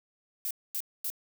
violet noise bursts, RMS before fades -33 dBFS, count 3, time 0.45-1.101 s, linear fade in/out 0 ms, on 57 ms, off 240 ms, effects none

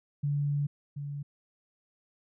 sine tone pair in turn, 144.1 / 143.34 Hz, D3 / D3, -33 / -42 cents, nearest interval unison, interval 9 cents, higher first, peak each -26 / -34 dBFS, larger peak first, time 0.23-0.67 / 0.96-1.23 s, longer first, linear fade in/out 10 ms, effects none

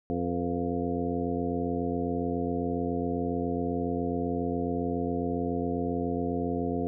harmonic tone with a mistuned harmonic, 87.31 Hz, F2, in tune, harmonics 1 / 2 / 3 / 4 / 5 / 6 / 8, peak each -37 / -35 / -31 / -37 / -34 / -37 / -37 dBFS, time 0.1-6.87 s, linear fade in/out 0 ms, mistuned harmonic 6, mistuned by -61 cents, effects none

